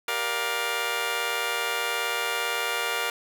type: chord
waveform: 10% pulse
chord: G minor seventh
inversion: none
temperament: just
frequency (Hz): 392 / 470.4 / 588 / 705.6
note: G4 / Bb4 / D5 / F5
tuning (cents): 0 / +16 / +2 / +18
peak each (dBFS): -28 / -22 / -27 / -24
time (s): 0.08-3.1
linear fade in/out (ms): 2
effects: none